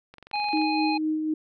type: click train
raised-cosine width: 0.3 ms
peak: -29 dBFS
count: 12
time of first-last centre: 0.14-0.616 s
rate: 23.1 Hz
type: harmonic tone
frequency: 830.6 Hz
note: G#5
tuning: in tune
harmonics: 1 / 3 / 5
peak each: -26 / -31 / -33 dBFS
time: 0.33-0.98 s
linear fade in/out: 10 ms
type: tone with tremolo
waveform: sine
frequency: 311.1 Hz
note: D#4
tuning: in tune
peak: -22 dBFS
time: 0.53-1.34 s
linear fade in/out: 5 ms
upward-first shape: sine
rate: 4 Hz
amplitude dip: 35%
effects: none